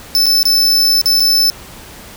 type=tone with dropouts; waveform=45% pulse; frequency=5274 Hz; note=E8; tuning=in tune; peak=-9 dBFS; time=0.15-1.5 s; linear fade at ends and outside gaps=0 ms; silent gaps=0.258-0.265 / 0.43-0.454 / 1.014-1.058 / 1.198-1.204 s; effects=pink hiss -35 dBFS RMS until 2.16 s